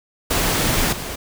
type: noise with level steps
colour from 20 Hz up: pink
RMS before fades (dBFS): -19 / -29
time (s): 0.3-1.16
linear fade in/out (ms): 10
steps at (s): 0.92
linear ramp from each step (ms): 10
effects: none

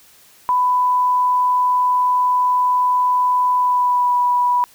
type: tone with pitch glide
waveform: sine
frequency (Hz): 996 to 981.7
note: B5 to B5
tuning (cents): +14 to -11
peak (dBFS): -13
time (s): 0.49-4.64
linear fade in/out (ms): 0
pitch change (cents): -25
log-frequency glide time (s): 3.57-4.16
effects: white hiss -49 dBFS RMS until 4.74 s

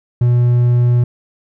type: tone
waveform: triangle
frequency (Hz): 121.5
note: B2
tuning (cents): -28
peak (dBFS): -7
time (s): 0.21-1.04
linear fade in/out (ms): 5
effects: none

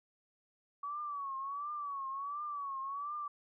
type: tone with vibrato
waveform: sine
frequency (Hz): 1132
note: C#6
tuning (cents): +36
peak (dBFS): -37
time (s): 0.83-3.28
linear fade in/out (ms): 5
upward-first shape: triangle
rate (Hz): 1.4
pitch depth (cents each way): 110
effects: none

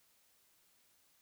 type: silence
effects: white hiss -71 dBFS RMS until 1.21 s

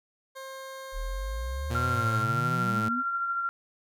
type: tone with pitch glide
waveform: 20% pulse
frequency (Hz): 532 to 536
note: C5 to C5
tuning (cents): +29 to +42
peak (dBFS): -34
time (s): 0.35-2.24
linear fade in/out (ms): 20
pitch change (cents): +13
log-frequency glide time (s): 1.96-2.11
type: exponential sweep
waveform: sine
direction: up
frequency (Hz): 36.71 to 261.7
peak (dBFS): -30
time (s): 0.92-3.03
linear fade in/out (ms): 50
type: tone with vibrato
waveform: sawtooth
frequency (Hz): 116.54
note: A#2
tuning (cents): 0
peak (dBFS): -26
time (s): 1.7-2.89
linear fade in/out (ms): 10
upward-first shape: triangle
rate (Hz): 1.5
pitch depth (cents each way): 140
type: tone with tremolo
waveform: sine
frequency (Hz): 1377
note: F6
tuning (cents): -25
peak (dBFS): -25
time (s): 1.75-3.49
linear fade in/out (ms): 0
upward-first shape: triangle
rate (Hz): 13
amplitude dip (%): 40
effects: none

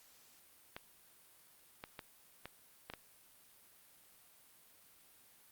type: clicks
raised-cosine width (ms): 0.3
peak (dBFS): -28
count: 6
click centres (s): 0.765 / 1.839 / 1.992 / 2.456 / 2.9 / 2.937
effects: white hiss -64 dBFS RMS until 5.51 s + Opus 48 kbps

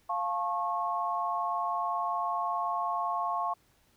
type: chord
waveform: sine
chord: F augmented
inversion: none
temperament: just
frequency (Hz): 698.5 / 873.1 / 1091.3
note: F5 / A5 / C#6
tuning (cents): 0 / -14 / -27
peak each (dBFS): -33 / -35 / -31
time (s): 0.09-3.54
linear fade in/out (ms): 10
effects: pink hiss -67 dBFS RMS until 3.96 s

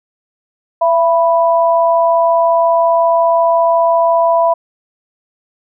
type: tone pair together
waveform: sine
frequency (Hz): 671.4 / 986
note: E5 / B5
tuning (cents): +32 / -3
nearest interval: perfect fifth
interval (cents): 665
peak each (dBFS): -10 / -13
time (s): 0.81-4.54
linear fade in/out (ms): 10
effects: none

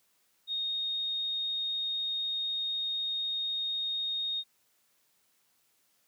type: tone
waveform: sine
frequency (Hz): 3712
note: A#7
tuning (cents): -8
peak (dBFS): -30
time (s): 0.47-4.44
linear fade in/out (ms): 50
effects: white hiss -71 dBFS RMS until 6.07 s + high-pass 100 Hz 12 dB/octave

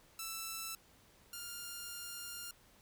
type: tone pair in turn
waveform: 5% pulse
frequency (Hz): 1325 / 1403.8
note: E6 / F6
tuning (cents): +9 / +9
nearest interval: minor second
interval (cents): 100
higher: second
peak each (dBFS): -29 / -32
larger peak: first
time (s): 0.19-0.75 / 1.33-2.51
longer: second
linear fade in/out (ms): 2
effects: pink hiss -65 dBFS RMS until 2.81 s

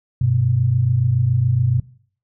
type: tone pair together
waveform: sine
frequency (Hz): 98 / 125.12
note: G2 / B2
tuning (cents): 0 / +23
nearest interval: major third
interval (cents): 423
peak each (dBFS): -20 / -15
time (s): 0.21-1.8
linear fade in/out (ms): 5
effects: noise-tail reverb RT60 0.5 s tail -20 dB re dry

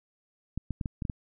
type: clicks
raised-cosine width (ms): 5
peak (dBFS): -19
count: 7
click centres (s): 0.576 / 0.707 / 0.812 / 0.858 / 1.022 / 1.052 / 1.098
effects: none

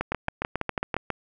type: two click trains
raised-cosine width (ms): 0.5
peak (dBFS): -11 / -11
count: 6 / 9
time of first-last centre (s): 0.12-0.942 / 0.01-1.103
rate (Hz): 6.08 / 7.32
effects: none

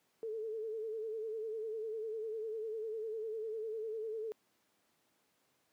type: tone with vibrato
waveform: sine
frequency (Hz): 440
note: A4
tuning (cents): 0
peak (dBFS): -37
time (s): 0.23-4.32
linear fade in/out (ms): 0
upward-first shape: sine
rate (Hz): 10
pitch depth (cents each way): 61
effects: pink hiss -75 dBFS RMS until 5.72 s + high-pass 200 Hz 12 dB/octave

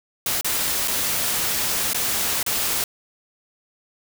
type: noise with dropouts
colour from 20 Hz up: white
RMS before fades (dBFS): -23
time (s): 0.26-2.84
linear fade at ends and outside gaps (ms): 2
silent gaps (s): 0.411-0.445 / 0.876-0.88 / 1.933-1.945 / 2.429-2.463
effects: none

